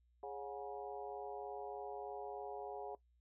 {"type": "harmonic tone with a mistuned harmonic", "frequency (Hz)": 138, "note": "C#3", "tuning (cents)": -7, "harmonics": [3, 4, 5, 6, 7], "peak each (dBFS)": [-48, -51, -48, -51, -56], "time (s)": [0.23, 2.95], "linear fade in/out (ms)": 2, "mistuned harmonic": 5, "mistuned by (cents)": 85, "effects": ["noise-tail reverb RT60 0.1 s tail -19 dB re dry", "added 60 Hz sine -70 dBFS peak until 3.2 s"]}